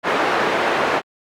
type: band-pass noise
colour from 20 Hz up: pink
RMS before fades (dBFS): -19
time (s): 0.03-1.02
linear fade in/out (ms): 50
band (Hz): 420 to 1900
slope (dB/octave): 12
effects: Opus 48 kbps